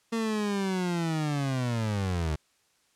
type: linear sweep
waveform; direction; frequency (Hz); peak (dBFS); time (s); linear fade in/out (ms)
30% pulse; down; 230 to 74.1; -24; 0.12-2.36; 10
effects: white hiss -68 dBFS RMS until 2.95 s + low-pass 9000 Hz 12 dB/octave